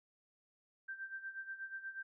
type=tone with tremolo; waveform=sine; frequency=1568 Hz; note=G6; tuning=in tune; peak=-40 dBFS; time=0.88-2.03 s; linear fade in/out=10 ms; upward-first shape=sine; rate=8.3 Hz; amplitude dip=75%; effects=none